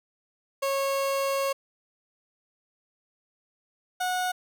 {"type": "tone pair in turn", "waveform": "30% pulse", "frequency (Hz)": [548, 731.4], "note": ["C#5", "F#5"], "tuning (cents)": [-20, -20], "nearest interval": "perfect fourth", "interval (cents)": 500, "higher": "second", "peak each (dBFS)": [-22, -23], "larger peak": "first", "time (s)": [[0.62, 1.53], [4, 4.32]], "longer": "first", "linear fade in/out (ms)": 10, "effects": []}